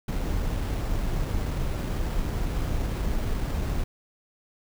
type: noise with sample-and-hold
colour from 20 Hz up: brown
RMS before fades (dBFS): -27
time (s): 0.08-3.84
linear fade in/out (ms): 5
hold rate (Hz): 6300
effects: none